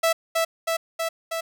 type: tone with echo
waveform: sawtooth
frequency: 658 Hz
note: E5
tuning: 3 cents flat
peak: -14 dBFS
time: 0.03-0.13 s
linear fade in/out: 10 ms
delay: 320 ms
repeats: 4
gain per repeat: -2 dB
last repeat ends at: 1.41 s
effects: none